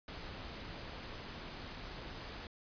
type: noise with amplitude modulation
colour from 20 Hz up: pink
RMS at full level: -45 dBFS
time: 0.08-2.47 s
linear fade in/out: 2 ms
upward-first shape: sine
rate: 204 Hz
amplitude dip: 25%
effects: resampled to 11025 Hz